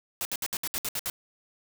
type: noise bursts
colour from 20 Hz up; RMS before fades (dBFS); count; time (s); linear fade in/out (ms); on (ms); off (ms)
white; -31; 9; 0.21-1.099; 0; 41; 65
effects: none